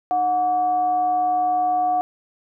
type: tone with frequency modulation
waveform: sine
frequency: 729 Hz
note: F#5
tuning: 26 cents flat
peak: -17 dBFS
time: 0.11-2.01 s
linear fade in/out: 0 ms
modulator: 420 Hz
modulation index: 0.28
effects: none